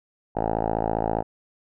5% pulse tone with low-pass filter, 55 Hz, A1, in tune, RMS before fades -25 dBFS, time 0.35-1.23 s, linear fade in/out 20 ms, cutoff 830 Hz, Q 4.8, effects none

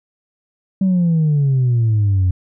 sine exponential sweep, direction down, 194.3 to 89.4 Hz, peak -10 dBFS, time 0.81-2.31 s, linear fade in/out 5 ms, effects tanh soft clip ceiling -10 dBFS

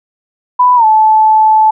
sine tone with pitch glide, 993 to 869.5 Hz, B5 to A5, +9 to -21 cents, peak -4 dBFS, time 0.59-1.71 s, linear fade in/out 10 ms, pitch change -230 cents, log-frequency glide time 0.76-0.85 s, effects none

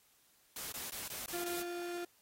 white noise bursts, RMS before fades -43 dBFS, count 6, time 0.56-1.62 s, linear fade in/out 2 ms, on 160 ms, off 20 ms
35% pulse tone, 349.2 Hz, F4, in tune, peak -37 dBFS, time 1.33-2.05 s, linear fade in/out 5 ms
effects white hiss -69 dBFS RMS until 2.21 s + AAC 48 kbps

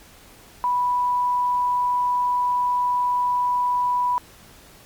sine tone, 985 Hz, B5, 5 cents flat, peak -18 dBFS, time 0.64-4.18 s, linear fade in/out 0 ms, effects pink hiss -48 dBFS RMS until 4.85 s + MP3 96 kbps

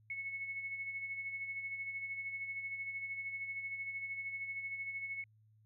sine tone with tremolo, 2200 Hz, C#7, 14 cents flat, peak -37 dBFS, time 0.1-5.24 s, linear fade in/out 2 ms, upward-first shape sine, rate 13 Hz, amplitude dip 50%, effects added 108 Hz sine -64 dBFS peak until 5.65 s

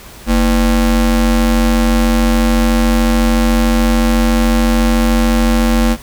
square ring-modulated tone, 138.59 Hz, C#3, in tune, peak -7 dBFS, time 0.26-5.97 s, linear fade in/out 50 ms, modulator 91.7 Hz, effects added 50 Hz sine -39 dBFS peak until 6.02 s + pink hiss -36 dBFS RMS until 6.02 s

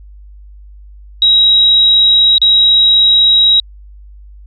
sine tone with dropouts, 3834 Hz, A#7, 48 cents sharp, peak -5 dBFS, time 1.22-3.6 s, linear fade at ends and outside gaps 2 ms, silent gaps 2.382-2.416 s, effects added 50 Hz sine -33 dBFS peak until 4.46 s

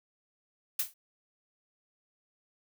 blue noise with exponential decay, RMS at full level -25 dBFS, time 0.79-0.94 s, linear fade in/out 5 ms, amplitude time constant 31 ms, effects none

